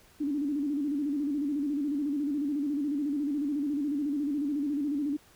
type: tone with vibrato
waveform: sine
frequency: 288.1 Hz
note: D4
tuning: 33 cents flat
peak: -27 dBFS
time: 0.2-5.17 s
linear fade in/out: 10 ms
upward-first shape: square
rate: 14 Hz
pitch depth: 73 cents each way
effects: pink hiss -59 dBFS RMS until 5.35 s